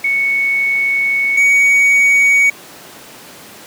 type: tone pair in turn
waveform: sine / triangle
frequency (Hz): 2217 / 2245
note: C#7 / C#7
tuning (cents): 0 / +21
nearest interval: unison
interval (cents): 21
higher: second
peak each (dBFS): -12 / -6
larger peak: second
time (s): 0.04-1.37 / 1.37-2.5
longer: first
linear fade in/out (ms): 5
effects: pink hiss -36 dBFS RMS until 3.66 s + high-pass 200 Hz 12 dB/octave